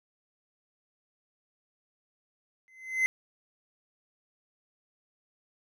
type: tone with exponential growth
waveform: triangle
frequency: 2055 Hz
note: C7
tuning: 32 cents flat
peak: -18 dBFS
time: 2.68-3.06 s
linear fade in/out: 0 ms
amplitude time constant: 82 ms
effects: none